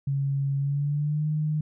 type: tone with pitch glide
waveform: sine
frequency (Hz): 138.59 to 152.89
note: C#3 to D#3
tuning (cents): 0 to -30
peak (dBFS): -23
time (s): 0.07-1.61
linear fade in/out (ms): 5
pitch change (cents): +170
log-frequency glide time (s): 0.57-1.27
effects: none